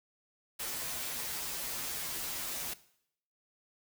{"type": "noise with comb filter", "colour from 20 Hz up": "white", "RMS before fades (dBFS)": -38, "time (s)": [0.59, 2.74], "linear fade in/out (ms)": 10, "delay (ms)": 10, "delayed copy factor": -0.85, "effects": ["noise-tail reverb RT60 0.7 s tail -18 dB re dry"]}